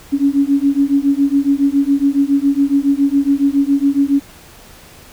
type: beating tone pair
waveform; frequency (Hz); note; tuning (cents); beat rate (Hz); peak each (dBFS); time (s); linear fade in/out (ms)
sine; 276.3 / 283.5; C#4 / C#4; -6 / +39; 7.2; -14; 0.12-4.2; 20
effects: pink hiss -41 dBFS RMS until 5.12 s